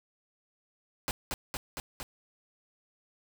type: noise with echo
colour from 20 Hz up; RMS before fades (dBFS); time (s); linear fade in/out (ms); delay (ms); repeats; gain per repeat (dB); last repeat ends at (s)
pink; -32; 1.08-1.11; 0; 230; 4; -2; 2.03
effects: none